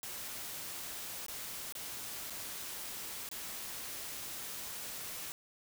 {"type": "noise with dropouts", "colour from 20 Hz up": "white", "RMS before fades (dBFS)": -43, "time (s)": [0.03, 5.32], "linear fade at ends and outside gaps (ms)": 0, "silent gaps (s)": [[1.264, 1.283], [1.724, 1.752], [2.299, 2.305], [3.289, 3.314]], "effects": []}